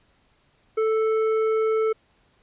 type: tone with hard clipping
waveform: sine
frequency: 440 Hz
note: A4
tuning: in tune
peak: -21 dBFS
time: 0.77-1.93 s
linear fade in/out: 10 ms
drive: 8 dB
effects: pink hiss -63 dBFS RMS until 2.42 s + resampled to 8000 Hz